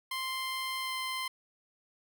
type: tone with pitch glide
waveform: 15% pulse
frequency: 1046.5 to 1039.3 Hz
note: C6 to C6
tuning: 0 to -12 cents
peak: -27 dBFS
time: 0.11-1.28 s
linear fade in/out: 5 ms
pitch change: -12 cents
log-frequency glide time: 0.8-0.94 s
effects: none